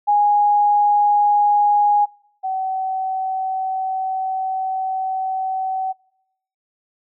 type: tone pair in turn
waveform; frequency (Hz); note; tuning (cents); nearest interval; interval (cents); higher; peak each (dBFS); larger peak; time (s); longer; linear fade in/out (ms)
sine; 826 / 759; G#5 / F#5; -10 / +44; minor second; 146; first; -12 / -20; first; 0.07-2.06 / 2.43-5.93; second; 20
effects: noise-tail reverb RT60 0.8 s tail -26 dB re dry